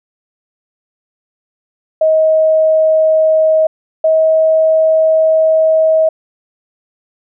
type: tone pair in turn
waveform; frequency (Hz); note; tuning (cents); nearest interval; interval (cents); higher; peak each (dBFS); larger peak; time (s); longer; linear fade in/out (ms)
sine; 632 / 636.8; D#5 / D#5; +27 / +40; unison; 13; second; -7; neither; 2.01-3.67 / 4.04-6.09; second; 5
effects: none